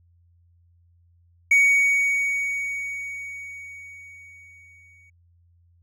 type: tone with exponential decay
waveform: triangle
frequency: 2243 Hz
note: C#7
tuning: 20 cents sharp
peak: -11 dBFS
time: 1.51-5.1 s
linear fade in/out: 5 ms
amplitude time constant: 780 ms
effects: added 86 Hz sine -56 dBFS peak until 5.82 s